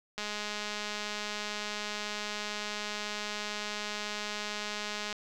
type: click train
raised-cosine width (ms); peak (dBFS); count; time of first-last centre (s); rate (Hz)
0.2; -19; 1035; 0.18-5.127; 209
effects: none